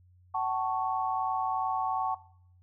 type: chord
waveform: sine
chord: F# minor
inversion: none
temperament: equal with one note detuned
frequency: 757.3 / 880 / 1108.7 Hz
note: F#5 / A5 / C#6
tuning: +40 / 0 / 0 cents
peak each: -32 dBFS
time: 0.34-2.15 s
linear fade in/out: 10 ms
effects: noise-tail reverb RT60 0.6 s tail -18 dB re dry + added 90 Hz sine -57 dBFS peak until 2.62 s